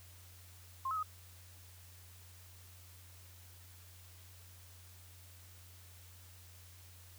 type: tone with pitch steps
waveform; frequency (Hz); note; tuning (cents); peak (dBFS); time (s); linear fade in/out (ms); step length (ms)
sine; 1061 / 1285 / 1254; C6 / E6 / D#6; +24 / -45 / +13; -34; 0.85-1.03; 5; 60
effects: added 90 Hz sine -56 dBFS peak until 7.18 s + white hiss -60 dBFS RMS until 7.18 s